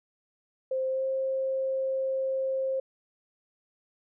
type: tone with pitch glide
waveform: sine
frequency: 523.3 to 530.6 Hz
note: C5 to C5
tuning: 0 to +24 cents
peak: -26 dBFS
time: 0.71-2.8 s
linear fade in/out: 5 ms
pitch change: +24 cents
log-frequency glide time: 0.88-1.05 s
effects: none